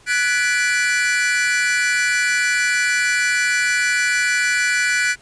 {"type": "chord", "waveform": "45% pulse", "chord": "G# half-diminished seventh", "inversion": "third", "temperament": "equal with one note detuned", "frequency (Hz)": [1480, 1700, 1975.5, 2349], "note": ["F#6", "G#6", "B6", "D7"], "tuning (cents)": [0, 40, 0, 0], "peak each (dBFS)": [-19, -25, -23, -22], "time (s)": [0.06, 5.16], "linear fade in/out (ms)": 50, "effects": ["pink hiss -50 dBFS RMS until 5.21 s", "resampled to 22050 Hz"]}